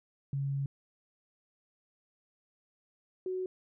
sine tone pair in turn, 138.59 / 371 Hz, C#3 / F#4, 0 / +5 cents, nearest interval octave + perfect fourth, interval 1705 cents, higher second, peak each -30 / -32 dBFS, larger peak first, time 0.33-0.66 / 3.26-3.46 s, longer first, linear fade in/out 2 ms, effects none

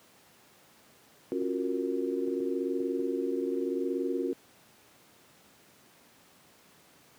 sine chord, Gb major seventh, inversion second, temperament equal with one note detuned, 273.7 / 349.2 / 370 / 466.2 Hz, Db4 / F4 / Gb4 / Bb4, -22 / 0 / 0 / 0 cents, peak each -33 / -34 / -33 / -35 dBFS, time 1.32-4.33 s, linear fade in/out 0 ms
clicks, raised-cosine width 2 ms, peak -34 dBFS, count 5, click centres 1.421 / 2.279 / 2.404 / 2.803 / 2.996 s
effects pink hiss -59 dBFS RMS until 7.18 s + high-pass 150 Hz 12 dB/octave

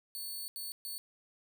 5% pulse tone bursts at uneven times, 4450 Hz, C#8, 6 cents sharp, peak -32 dBFS, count 3, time 0.15-0.48 / 0.56-0.72 / 0.85-0.98 s, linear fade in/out 0 ms, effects 11-bit

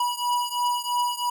square beating tone pair, 972 / 975 Hz, B5 / B5, -28 / -23 cents, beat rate 3 Hz, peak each -26 / -28 dBFS, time 0-1.3 s, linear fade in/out 5 ms, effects none

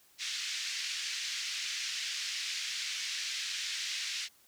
white band-pass noise, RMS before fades -37 dBFS, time 0.18-4.29 s, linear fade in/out 50 ms, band 1900 to 5800 Hz, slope 24 dB/octave, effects white hiss -64 dBFS RMS until 4.47 s

